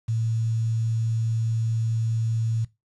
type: tone with quantisation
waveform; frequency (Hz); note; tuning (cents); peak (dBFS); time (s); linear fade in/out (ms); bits
sine; 113.1; A2; +48; -22; 0.08-2.65; 10; 8
effects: noise-tail reverb RT60 0.2 s tail -18 dB re dry + resampled to 24000 Hz

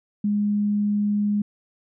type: tone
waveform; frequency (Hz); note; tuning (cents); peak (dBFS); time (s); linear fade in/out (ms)
sine; 206.6; G#3; -9; -19; 0.24-1.42; 5
effects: none

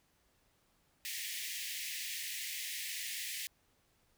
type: high-pass noise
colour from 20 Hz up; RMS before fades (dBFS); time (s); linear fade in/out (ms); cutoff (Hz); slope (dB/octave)
pink; -41; 1.05-3.47; 0; 1800; 96
effects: pink hiss -73 dBFS RMS until 4.17 s

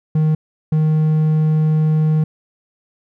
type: tone pair in turn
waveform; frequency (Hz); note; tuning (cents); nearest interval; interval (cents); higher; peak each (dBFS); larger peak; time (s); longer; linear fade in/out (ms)
triangle; 155.56 / 155.56; D#3 / D#3; 0 / 0; unison; 0; neither; -10; neither; 0.15-0.35 / 0.72-2.24; second; 5
effects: none

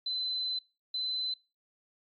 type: tone bursts at uneven times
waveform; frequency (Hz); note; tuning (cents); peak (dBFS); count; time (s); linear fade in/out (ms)
sine; 4040; B7; +39; -30; 2; 0.06-0.59 / 0.94-1.34; 5
effects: noise-tail reverb RT60 0.3 s tail -26 dB re dry + MP3 48 kbps

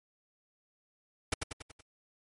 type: noise with echo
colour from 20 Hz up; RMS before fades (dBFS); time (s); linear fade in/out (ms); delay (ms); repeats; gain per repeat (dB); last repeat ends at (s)
pink; -29; 1.32-1.34; 5; 94; 5; -5; 1.81
effects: MP3 48 kbps

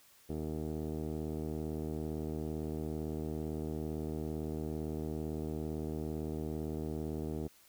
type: tone with low-pass filter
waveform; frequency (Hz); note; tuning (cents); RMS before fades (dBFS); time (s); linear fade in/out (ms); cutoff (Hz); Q
15% pulse; 77.78; D#2; 0; -38; 0.29-7.48; 10; 480; 4.5
effects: white hiss -63 dBFS RMS until 7.68 s

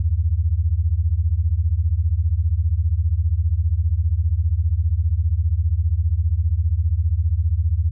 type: beating tone pair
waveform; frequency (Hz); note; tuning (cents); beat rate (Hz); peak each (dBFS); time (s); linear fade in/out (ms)
sine; 74.8 / 89.8; D2 / F2; +32 / +49; 15; -19; 0-7.91; 5
effects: none

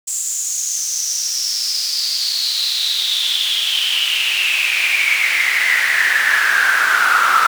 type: noise with high-pass filter sweep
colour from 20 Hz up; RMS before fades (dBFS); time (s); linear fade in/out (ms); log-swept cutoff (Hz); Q
brown; -17; 0.07-7.47; 10; 7500 to 1300; 8.3
effects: none

